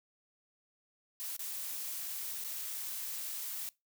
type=noise with dropouts; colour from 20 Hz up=blue; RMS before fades=-40 dBFS; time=1.2-3.69 s; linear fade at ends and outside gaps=0 ms; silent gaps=1.365-1.393 / 2.439-2.446 s; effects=noise-tail reverb RT60 0.2 s tail -21 dB re dry